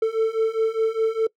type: beating tone pair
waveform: triangle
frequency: 442.5 / 447.4 Hz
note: A4 / A4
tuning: +10 / +29 cents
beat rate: 4.9 Hz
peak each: -21 / -19 dBFS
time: 0.02-1.27 s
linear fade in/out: 5 ms
effects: noise-tail reverb RT60 0.1 s tail -23 dB re dry